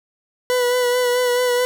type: tone with vibrato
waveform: 40% pulse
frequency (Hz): 493.9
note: B4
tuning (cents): 0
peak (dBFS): -15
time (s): 0.5-1.65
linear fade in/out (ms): 0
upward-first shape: sine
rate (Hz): 4.6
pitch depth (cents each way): 26
effects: none